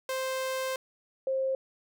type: tone pair in turn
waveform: sawtooth / sine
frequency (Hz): 523.3 / 530.6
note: C5 / C5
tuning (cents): 0 / +24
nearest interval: unison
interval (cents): 24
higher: second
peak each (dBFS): -26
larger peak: neither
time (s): 0.09-0.76 / 1.27-1.55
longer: first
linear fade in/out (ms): 2
effects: none